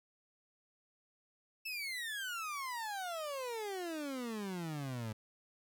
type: exponential sweep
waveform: 30% pulse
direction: down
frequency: 2667 to 105.7 Hz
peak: -36 dBFS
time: 1.65-5.13 s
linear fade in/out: 10 ms
effects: none